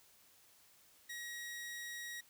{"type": "tone", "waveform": "sawtooth", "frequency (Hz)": 1900, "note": "A#6", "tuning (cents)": 33, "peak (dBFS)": -40, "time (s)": [1.09, 2.21], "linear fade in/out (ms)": 10, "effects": ["white hiss -66 dBFS RMS until 2.29 s"]}